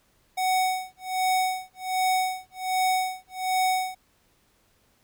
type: tone with tremolo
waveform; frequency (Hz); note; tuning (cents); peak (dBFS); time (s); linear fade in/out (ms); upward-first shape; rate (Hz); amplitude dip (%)
square; 746; F#5; +14; -21; 0.37-3.95; 10; sine; 1.3; 100
effects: pink hiss -65 dBFS RMS until 5.03 s